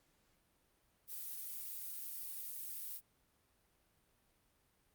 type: noise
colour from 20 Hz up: violet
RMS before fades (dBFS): -45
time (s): 1.07-3.01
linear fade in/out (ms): 50
effects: pink hiss -75 dBFS RMS until 4.94 s + Opus 48 kbps